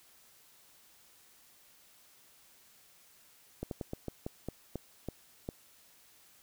slowing click train, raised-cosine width 2 ms, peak -23 dBFS, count 10, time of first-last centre 3.63-5.489 s, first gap 82 ms, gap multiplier 1.22, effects white hiss -62 dBFS RMS until 6.42 s

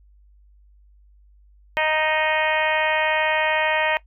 harmonic tone, 311.1 Hz, D#4, in tune, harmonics 2 / 3 / 4 / 5 / 6 / 7 / 8 / 9 / 10, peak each -24 / -24 / -34 / -32 / -25 / -28 / -27 / -35 / -33 dBFS, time 1.77-3.97 s, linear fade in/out 0 ms, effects noise-tail reverb RT60 0.1 s tail -19 dB re dry + added 50 Hz sine -50 dBFS peak until 4.06 s

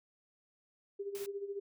sine tone with tremolo, 400 Hz, G4, 35 cents sharp, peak -35 dBFS, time 0.99-1.6 s, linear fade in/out 10 ms, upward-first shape sine, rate 14 Hz, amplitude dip 70%
white noise, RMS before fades -49 dBFS, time 1.15-1.26 s, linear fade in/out 0 ms
effects none

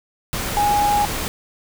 sine tone in noise, 825 Hz, G#5, 12 cents flat, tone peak -15 dBFS, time 0.57-1.05 s, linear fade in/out 0 ms, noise pink, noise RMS -25 dBFS, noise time 0.33-1.28 s, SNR +7 dB, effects none

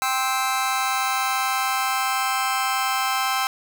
sawtooth chord, C major, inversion second, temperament just, 784.9 / 1046.5 / 1308.1 Hz, G5 / C6 / E6, +2 / 0 / -14 cents, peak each -21 / -22 / -22 dBFS, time 0.02-3.47 s, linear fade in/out 0 ms, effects none

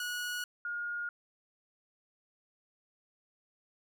sawtooth / sine tone pair in turn, 1459 / 1425.7 Hz, F#6 / F6, -25 / +35 cents, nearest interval unison, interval 40 cents, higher first, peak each -31 / -34 dBFS, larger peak first, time 0-0.44 / 0.65-1.09 s, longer neither, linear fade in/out 2 ms, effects none

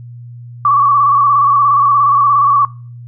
sine tone with vibrato, 1139 Hz, C#6, 47 cents sharp, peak -7 dBFS, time 0.65-2.65 s, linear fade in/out 2 ms, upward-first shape square, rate 17 Hz, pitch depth 45 cents each way, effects noise-tail reverb RT60 0.4 s tail -21 dB re dry + added 120 Hz sine -29 dBFS peak until 3.07 s

